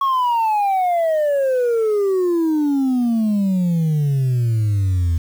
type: exponential sweep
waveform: sine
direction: down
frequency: 1108.7 to 81.8 Hz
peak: -12 dBFS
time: 0.01-5.18 s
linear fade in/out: 5 ms
effects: tanh soft clip ceiling -14 dBFS + 7-bit